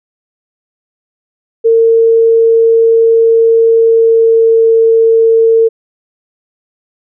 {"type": "tone with pitch glide", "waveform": "sine", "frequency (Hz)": [455.3, 452.7], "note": ["A#4", "A4"], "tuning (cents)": [-41, 49], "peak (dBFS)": -4, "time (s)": [1.64, 5.69], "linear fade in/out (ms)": 20, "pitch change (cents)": -10, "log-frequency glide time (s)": [3.74, 4.67], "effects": []}